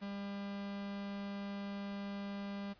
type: tone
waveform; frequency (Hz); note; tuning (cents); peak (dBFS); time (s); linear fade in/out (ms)
45% pulse; 200; G3; +35; -40; 0.01-2.74; 20
effects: pink hiss -65 dBFS RMS until 2.79 s + resampled to 11025 Hz